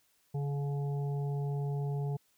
harmonic tone with a mistuned harmonic, 142.3 Hz, C#3, 46 cents sharp, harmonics 1 / 3 / 5 / 6, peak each -31 / -42 / -48 / -51 dBFS, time 0.34-2.17 s, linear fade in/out 10 ms, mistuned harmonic 3, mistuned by -15 cents, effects white hiss -71 dBFS RMS until 2.37 s

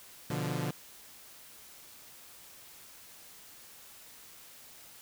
sawtooth chord, B diminished, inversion none, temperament equal with one note detuned, 123.47 / 146.83 / 174.11 Hz, B2 / D3 / F3, 0 / 0 / -5 cents, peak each -33 / -31 / -33 dBFS, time 0.3-0.71 s, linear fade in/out 5 ms, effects white hiss -53 dBFS RMS until 5.01 s

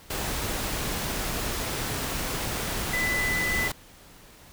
sine tone in noise, 2000 Hz, B6, 21 cents sharp, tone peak -25 dBFS, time 2.93-3.68 s, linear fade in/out 5 ms, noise pink, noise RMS -30 dBFS, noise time 0.1-3.72 s, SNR +2 dB, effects pink hiss -51 dBFS RMS until 4.52 s

